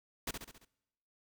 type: noise with echo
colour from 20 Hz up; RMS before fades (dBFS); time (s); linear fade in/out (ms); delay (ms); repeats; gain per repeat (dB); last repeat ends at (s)
pink; -37; 0.27-0.31; 5; 68; 5; -5; 0.65
effects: noise-tail reverb RT60 1.0 s tail -25 dB re dry